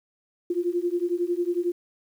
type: beating tone pair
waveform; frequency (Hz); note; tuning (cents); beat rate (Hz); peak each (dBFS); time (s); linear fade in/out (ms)
sine; 344.6 / 355.6; F4 / F4; -23 / +31; 11; -26; 0.5-1.72; 5
effects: 9-bit